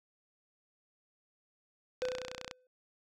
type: tone with exponential decay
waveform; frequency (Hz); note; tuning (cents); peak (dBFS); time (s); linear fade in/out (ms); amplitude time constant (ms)
triangle; 506; B4; +42; -28; 2.02-2.67; 2; 140
type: click train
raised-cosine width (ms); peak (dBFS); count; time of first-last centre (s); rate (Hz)
0.2; -21; 16; 2.02-2.512; 30.5
effects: none